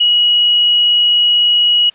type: tone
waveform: sine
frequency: 2909 Hz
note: F#7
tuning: 30 cents flat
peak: -8 dBFS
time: 0-1.9 s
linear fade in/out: 10 ms
effects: white hiss -48 dBFS RMS until 1.94 s + resampled to 8000 Hz